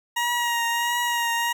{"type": "tone with vibrato", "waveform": "20% pulse", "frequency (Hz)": 947, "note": "A#5", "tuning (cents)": 27, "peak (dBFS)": -17, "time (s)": [0.16, 1.53], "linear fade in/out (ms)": 10, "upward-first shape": "triangle", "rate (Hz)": 1.5, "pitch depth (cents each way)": 30, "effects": []}